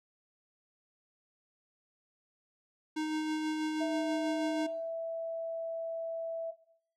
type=tone with tremolo; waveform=square; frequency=310.2 Hz; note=D#4; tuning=5 cents flat; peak=-32 dBFS; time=2.96-4.67 s; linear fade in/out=10 ms; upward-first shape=sine; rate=6.2 Hz; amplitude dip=30%
type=tone; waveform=sine; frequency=659.3 Hz; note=E5; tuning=in tune; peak=-32 dBFS; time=3.8-6.52 s; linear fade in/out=20 ms
effects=noise-tail reverb RT60 0.6 s tail -17 dB re dry + low-pass 7000 Hz 12 dB/octave